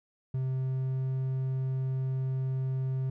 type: tone with pitch glide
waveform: triangle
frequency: 130.81 to 131.57 Hz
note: C3 to C3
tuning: 0 to +10 cents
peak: -26 dBFS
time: 0.34-3.1 s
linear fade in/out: 5 ms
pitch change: +10 cents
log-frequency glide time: 0.53-1.14 s
effects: none